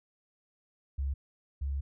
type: tone pair in turn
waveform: sine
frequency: 68.7 / 69.26 Hz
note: C#2 / C#2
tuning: -15 / -1 cents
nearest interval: unison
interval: 14 cents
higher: second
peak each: -29 / -30 dBFS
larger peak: first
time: 0.98-1.14 / 1.61-1.81 s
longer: second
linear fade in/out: 10 ms
effects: none